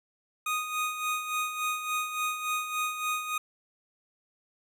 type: tone with tremolo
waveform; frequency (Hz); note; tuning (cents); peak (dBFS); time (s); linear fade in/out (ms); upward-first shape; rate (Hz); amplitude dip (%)
25% pulse; 1242; D#6; -3; -23; 0.46-3.38; 5; sine; 3.5; 60
effects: none